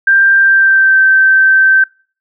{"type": "tone with pitch glide", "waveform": "sine", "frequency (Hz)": [1583, 1552.2], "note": ["G6", "G6"], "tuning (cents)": [17, -18], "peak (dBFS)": -5, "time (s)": [0.07, 1.84], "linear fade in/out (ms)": 5, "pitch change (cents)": -35, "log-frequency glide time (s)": [0.39, 0.99], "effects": ["noise-tail reverb RT60 0.4 s tail -25 dB re dry"]}